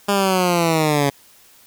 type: linear sweep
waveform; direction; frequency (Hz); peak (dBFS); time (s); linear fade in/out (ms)
10% pulse; down; 203.3 to 138.59; -7; 0.08-1.1; 10
effects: white hiss -50 dBFS RMS until 1.66 s